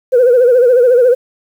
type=tone with vibrato; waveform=sine; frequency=493.9 Hz; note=B4; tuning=in tune; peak=-4 dBFS; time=0.12-1.15 s; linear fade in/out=20 ms; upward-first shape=sine; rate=14 Hz; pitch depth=88 cents each way; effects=tanh soft clip ceiling -2 dBFS + 7-bit